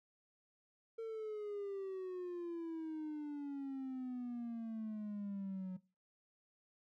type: exponential sweep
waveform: triangle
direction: down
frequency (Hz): 455.7 to 183.3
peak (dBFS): -38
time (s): 0.98-5.77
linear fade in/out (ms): 10
effects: noise-tail reverb RT60 0.3 s tail -20 dB re dry + tanh soft clip ceiling -35 dBFS